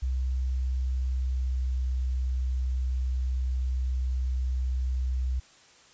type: tone with pitch glide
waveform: sine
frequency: 64.3 to 63.71 Hz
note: C2 to C2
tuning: -30 to -45 cents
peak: -25 dBFS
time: 0.02-5.4 s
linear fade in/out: 10 ms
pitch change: -15 cents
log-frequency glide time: 0.97-1.71 s
effects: white hiss -56 dBFS RMS until 5.93 s + resampled to 16000 Hz